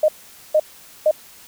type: tone bursts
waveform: sine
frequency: 616 Hz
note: D#5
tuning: 17 cents flat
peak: -11 dBFS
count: 3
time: 0.03-1.112 s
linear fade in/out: 5 ms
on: 54 ms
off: 460 ms
effects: white hiss -45 dBFS RMS until 1.47 s